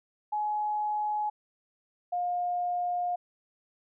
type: tone pair in turn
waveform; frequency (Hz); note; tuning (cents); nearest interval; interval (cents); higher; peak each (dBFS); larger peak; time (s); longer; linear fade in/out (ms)
sine; 843 / 710.6; G#5 / F5; +26 / +30; minor third; 296; first; -27; neither; 0.32-1.3 / 2.12-3.16; second; 10
effects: none